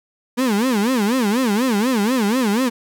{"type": "tone with vibrato", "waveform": "35% pulse", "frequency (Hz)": 230, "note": "A#3", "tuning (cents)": -23, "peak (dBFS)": -14, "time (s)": [0.37, 2.7], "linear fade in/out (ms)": 20, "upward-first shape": "sine", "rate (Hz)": 4.1, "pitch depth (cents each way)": 250, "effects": []}